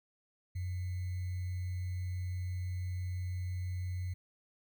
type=tone with sample-and-hold; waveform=sine; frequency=90.6 Hz; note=F#2; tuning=36 cents flat; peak=-34 dBFS; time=0.55-4.14 s; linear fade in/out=10 ms; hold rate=2100 Hz; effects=none